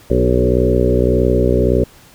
harmonic tone with a mistuned harmonic, 61.74 Hz, B1, in tune, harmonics 1 / 2 / 3 / 4 / 5 / 6 / 7 / 8 / 9, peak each -17 / -19 / -23 / -20 / -23 / -18 / -19 / -21 / -21 dBFS, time 0.1-1.84 s, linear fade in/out 5 ms, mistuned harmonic 6, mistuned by +20 cents, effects pink hiss -45 dBFS RMS until 2.14 s

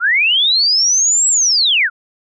sine linear two-way sweep, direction up then down, 1318.5 to 7780 to 1318.5 Hz, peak -10 dBFS, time 0-1.9 s, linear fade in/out 50 ms, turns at 1.28 s, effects none

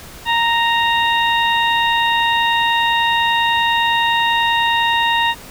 harmonic tone, 930 Hz, A#5, 4 cents flat, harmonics 1 / 2 / 3 / 4, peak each -16 / -19 / -21 / -22 dBFS, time 0.25-5.35 s, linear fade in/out 50 ms, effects pink hiss -37 dBFS RMS until 5.5 s

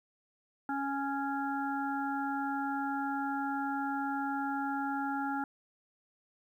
harmonic tone, 277.2 Hz, C#4, in tune, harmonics 1 / 3 / 5 / 6, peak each -35 / -35 / -38 / -46 dBFS, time 0.69-5.44 s, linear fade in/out 2 ms, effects 11-bit

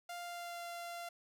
sawtooth tone with pitch glide, 698.5 to 690.1 Hz, F5 to F5, 0 to -21 cents, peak -39 dBFS, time 0.09-1.09 s, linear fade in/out 5 ms, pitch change -21 cents, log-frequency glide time 0.2-0.64 s, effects none

